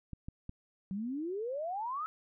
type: clicks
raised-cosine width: 5 ms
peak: -29 dBFS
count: 3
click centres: 0.133 / 0.285 / 0.494 s
type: exponential sweep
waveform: sine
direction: up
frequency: 185 to 1318.5 Hz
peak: -34 dBFS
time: 0.91-2.06 s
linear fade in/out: 0 ms
effects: none